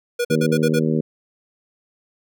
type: tone bursts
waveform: square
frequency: 481.6 Hz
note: B4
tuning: 44 cents flat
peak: -19 dBFS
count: 6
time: 0.19-0.794 s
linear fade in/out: 10 ms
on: 59 ms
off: 50 ms
type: harmonic tone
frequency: 78.4 Hz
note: D#2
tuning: 14 cents sharp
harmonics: 2 / 3 / 4 / 5 / 6 / 7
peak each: -21 / -21 / -26 / -25 / -27 / -33 dBFS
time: 0.3-1.01 s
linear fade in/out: 5 ms
effects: none